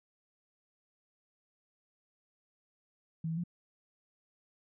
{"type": "tone with pitch steps", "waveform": "sine", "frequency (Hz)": [162.1, 163, 173.7], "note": ["E3", "E3", "F3"], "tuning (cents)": [-29, -19, -9], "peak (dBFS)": -32, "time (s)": [3.24, 3.438], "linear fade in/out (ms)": 5, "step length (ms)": 66, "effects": []}